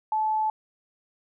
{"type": "tone", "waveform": "sine", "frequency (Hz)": 867, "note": "A5", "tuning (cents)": -26, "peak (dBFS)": -22, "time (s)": [0.12, 0.5], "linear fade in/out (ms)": 2, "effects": []}